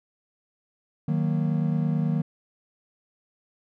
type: chord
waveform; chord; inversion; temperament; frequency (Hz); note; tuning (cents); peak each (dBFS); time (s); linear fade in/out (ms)
triangle; D# minor; none; equal; 155.56 / 185 / 233.1; D#3 / F#3 / A#3; 0 / 0 / 0; -22 / -26 / -27; 1.08-2.22; 5
effects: none